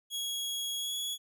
sawtooth tone with pitch glide, 3322 to 3366 Hz, G#7 to G#7, 0 to +23 cents, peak -30 dBFS, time 0.1-1.18 s, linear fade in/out 50 ms, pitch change +23 cents, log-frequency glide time 0.77-0.95 s, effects none

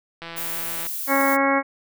click train, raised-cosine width 0.3 ms, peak -19 dBFS, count 109, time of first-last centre 0.22-0.867 s, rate 167 Hz
violet noise, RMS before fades -29 dBFS, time 0.36-1.37 s, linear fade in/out 20 ms
harmonic tone, 274.6 Hz, C#4, 16 cents flat, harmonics 1 / 2 / 3 / 4 / 5 / 6 / 7 / 8, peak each -23 / -23 / -25 / -24 / -28 / -28 / -29 / -26 dBFS, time 1.07-1.63 s, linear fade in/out 50 ms
effects none

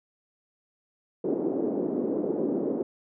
white band-pass noise, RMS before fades -28 dBFS, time 1.24-2.83 s, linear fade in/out 5 ms, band 240 to 410 Hz, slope 24 dB/octave, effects none

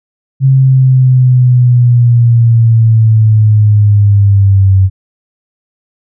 sine linear sweep, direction down, 134.6 to 94.6 Hz, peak -3 dBFS, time 0.4-4.9 s, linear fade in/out 50 ms, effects none

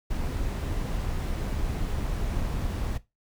brown noise, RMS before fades -29 dBFS, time 0.1-2.98 s, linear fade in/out 10 ms, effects noise-tail reverb RT60 0.2 s tail -17 dB re dry

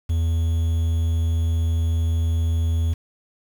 triangle tone with quantisation, 82.41 Hz, E2, in tune, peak -16 dBFS, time 0.09-2.94 s, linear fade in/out 10 ms, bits 7, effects none

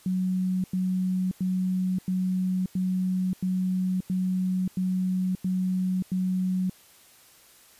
sine tone bursts, 185 Hz, F#3, in tune, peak -23 dBFS, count 10, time 0.06-6.697 s, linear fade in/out 2 ms, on 580 ms, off 93 ms, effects white hiss -55 dBFS RMS until 7.79 s + resampled to 32000 Hz

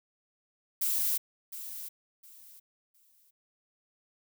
violet noise with echo, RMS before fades -29 dBFS, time 0.81-1.18 s, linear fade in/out 10 ms, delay 710 ms, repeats 3, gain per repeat -12 dB, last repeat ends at 3.31 s, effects none

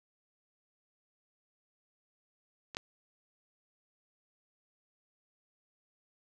clicks, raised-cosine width 0.2 ms, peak -25 / -16 dBFS, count 2, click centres 2.748 / 2.769 s, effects none

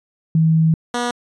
sine / 10% pulse tone pair in turn, 160.8 / 241.9 Hz, E3 / B3, -43 / -36 cents, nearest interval perfect fifth, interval 707 cents, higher second, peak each -11 dBFS, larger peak neither, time 0.35-0.74 / 0.94-1.11 s, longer first, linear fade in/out 2 ms, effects resampled to 22050 Hz

